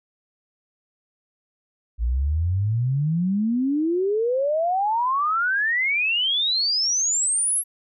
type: exponential sweep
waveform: sine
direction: up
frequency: 55 to 11430 Hz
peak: -19 dBFS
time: 1.98-7.64 s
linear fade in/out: 50 ms
effects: none